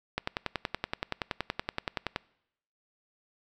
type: click train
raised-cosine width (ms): 0.3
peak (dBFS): -13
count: 22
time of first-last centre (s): 0.18-2.161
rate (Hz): 10.6
effects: noise-tail reverb RT60 0.8 s tail -24 dB re dry